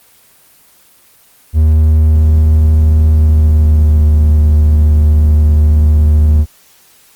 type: tone with pitch glide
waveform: triangle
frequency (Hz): 77.78 to 75.96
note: D#2 to D#2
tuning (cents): 0 to -41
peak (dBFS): -3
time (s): 1.53-6.46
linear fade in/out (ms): 50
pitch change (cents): -41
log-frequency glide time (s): 3.08-4.08
effects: white hiss -46 dBFS RMS until 7.15 s + Opus 24 kbps